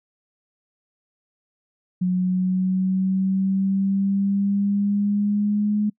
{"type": "linear sweep", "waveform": "sine", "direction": "up", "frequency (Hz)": [181.5, 210], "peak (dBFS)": -18, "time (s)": [2.01, 5.9], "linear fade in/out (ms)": 10, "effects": ["noise-tail reverb RT60 0.1 s tail -26 dB re dry"]}